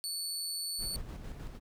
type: tone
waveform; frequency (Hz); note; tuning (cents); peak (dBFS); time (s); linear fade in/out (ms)
25% pulse; 4458; C#8; +9; -30; 0.04-0.96; 0
type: noise with tremolo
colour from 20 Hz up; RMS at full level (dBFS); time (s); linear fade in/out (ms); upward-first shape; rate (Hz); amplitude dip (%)
brown; -40; 0.78-1.6; 50; square; 6.5; 40
effects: none